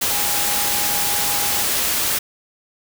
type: tone in noise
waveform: sine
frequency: 820 Hz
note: G#5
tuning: 22 cents flat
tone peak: -29 dBFS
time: 0.1-1.63 s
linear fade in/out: 10 ms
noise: white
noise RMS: -20 dBFS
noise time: 0.01-2.19 s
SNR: -12 dB
effects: none